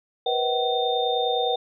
sine tone cluster, 483.3 / 513 / 635 / 758 / 3628 Hz, B4 / C5 / D#5 / F#5 / A#7, -38 / -34 / +35 / +42 / -48 cents, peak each -25 / -32 / -33 / -25 / -28 dBFS, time 0.26-1.56 s, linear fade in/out 5 ms, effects none

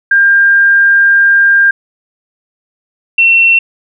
sine tone pair in turn, 1600 / 2710 Hz, G6 / E7, +35 / +47 cents, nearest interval major sixth, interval 912 cents, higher second, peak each -4 dBFS, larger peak neither, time 0.11-1.71 / 3.18-3.59 s, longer first, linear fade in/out 5 ms, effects none

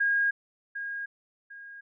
sine tone with echo, 1630 Hz, G#6, 33 cents flat, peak -22 dBFS, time 0-0.31 s, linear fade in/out 10 ms, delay 750 ms, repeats 2, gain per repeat -10 dB, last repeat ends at 1.81 s, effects none

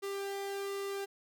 sawtooth tone with flanger, 396.2 Hz, G4, 18 cents sharp, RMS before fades -38 dBFS, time 0.02-1.06 s, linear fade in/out 20 ms, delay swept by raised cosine 1.2 to 1.8 ms, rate 1.3 Hz, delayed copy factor -0.55, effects none

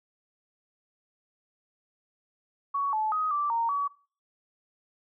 sine tone with pitch steps, 1120 / 866 / 1256 / 1170 / 924 / 1136 Hz, C#6 / A5 / D#6 / D6 / A#5 / C#6, +18 / -28 / +16 / -7 / -16 / +42 cents, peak -25 dBFS, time 2.74-3.88 s, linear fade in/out 10 ms, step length 190 ms, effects noise-tail reverb RT60 0.4 s tail -19 dB re dry

